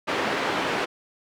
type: band-pass noise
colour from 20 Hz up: pink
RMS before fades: -26 dBFS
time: 0.07-0.86 s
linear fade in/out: 20 ms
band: 320 to 2700 Hz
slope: 12 dB/octave
effects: none